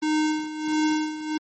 square tone with tremolo, 308.2 Hz, D#4, 16 cents flat, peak -20 dBFS, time 0.02-1.38 s, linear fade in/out 10 ms, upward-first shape sine, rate 1.5 Hz, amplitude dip 75%, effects MP3 32 kbps

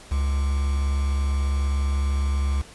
triangle tone with quantisation, 69.5 Hz, C#2, 5 cents sharp, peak -18 dBFS, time 0.11-2.62 s, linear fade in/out 10 ms, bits 6, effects pink hiss -46 dBFS RMS until 2.74 s + resampled to 24000 Hz

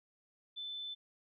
sine tone, 3520 Hz, A7, in tune, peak -40 dBFS, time 0.56-0.95 s, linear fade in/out 20 ms, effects none

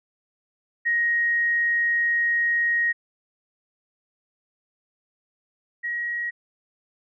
sine tone pair in turn, 1879 / 1899.7 Hz, A#6 / A#6, +13 / +32 cents, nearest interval unison, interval 19 cents, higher second, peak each -19 / -25 dBFS, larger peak first, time 0.85-2.93 / 5.83-6.31 s, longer first, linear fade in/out 20 ms, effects none

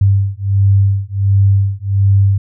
sine beating tone pair, 98 / 99.4 Hz, G2 / G2, 0 / +25 cents, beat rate 1.4 Hz, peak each -12 dBFS, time 0.01-2.38 s, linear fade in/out 5 ms, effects none

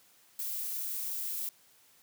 violet noise, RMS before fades -36 dBFS, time 0.39-1.49 s, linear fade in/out 2 ms, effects white hiss -63 dBFS RMS until 2.02 s + high-pass 80 Hz 12 dB/octave

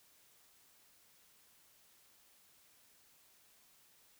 silence, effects white hiss -67 dBFS RMS until 4.19 s

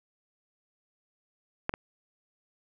clicks, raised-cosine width 0.5 ms, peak -12 / -18 dBFS, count 2, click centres 1.694 / 1.739 s, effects none

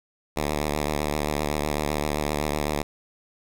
5% pulse tone with vibrato, 74.5 Hz, D2, 25 cents sharp, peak -13 dBFS, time 0.36-2.83 s, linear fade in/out 10 ms, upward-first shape triangle, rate 7.8 Hz, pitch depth 62 cents each way, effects none

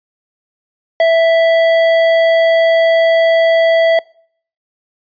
triangle tone with tanh clipping, 659.3 Hz, E5, in tune, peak -9 dBFS, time 1-3.99 s, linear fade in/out 2 ms, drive 16 dB, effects noise-tail reverb RT60 0.6 s tail -26 dB re dry + resampled to 11025 Hz

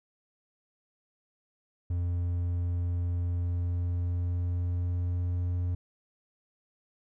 triangle tone with pitch glide, 87.5 to 88.67 Hz, F2 to F2, +4 to +27 cents, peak -25 dBFS, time 1.9-5.75 s, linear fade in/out 5 ms, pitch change +23 cents, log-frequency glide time 3.42-5.63 s, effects none

